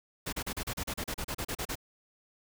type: noise bursts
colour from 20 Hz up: pink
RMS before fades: -35 dBFS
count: 15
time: 0.26-1.755 s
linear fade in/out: 10 ms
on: 67 ms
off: 35 ms
effects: none